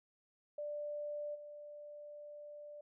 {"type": "tone with level steps", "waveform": "sine", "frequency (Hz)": 590, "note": "D5", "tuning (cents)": 8, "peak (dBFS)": [-39, -48], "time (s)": [0.58, 2.81], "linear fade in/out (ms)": 5, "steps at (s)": 1.34, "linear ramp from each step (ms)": 20, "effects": []}